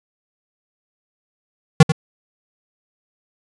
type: tone with echo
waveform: square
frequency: 157.4 Hz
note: D#3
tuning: 20 cents sharp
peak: -4 dBFS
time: 1.8-1.83 s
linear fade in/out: 5 ms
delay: 91 ms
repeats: 1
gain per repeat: -11 dB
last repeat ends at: 1.921 s
effects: resampled to 22050 Hz